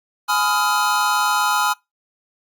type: chord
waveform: square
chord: F half-diminished seventh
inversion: first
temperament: just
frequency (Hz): 838.1 / 1005.8 / 1257.2 / 1396.9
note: Ab5 / Cb6 / Eb6 / F6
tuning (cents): +16 / +31 / +18 / 0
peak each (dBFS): -23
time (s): 0.28-1.74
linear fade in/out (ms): 20
effects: noise-tail reverb RT60 0.2 s tail -24 dB re dry + Opus 48 kbps